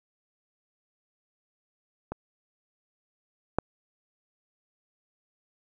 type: clicks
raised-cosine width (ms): 1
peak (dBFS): -19 / -9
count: 2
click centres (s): 2.12 / 3.586
effects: none